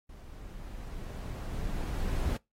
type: noise with level ramp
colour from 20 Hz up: brown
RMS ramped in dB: -47 to -29 dBFS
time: 0.09-2.37 s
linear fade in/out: 5 ms
effects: noise-tail reverb RT60 0.2 s tail -23 dB re dry + AAC 48 kbps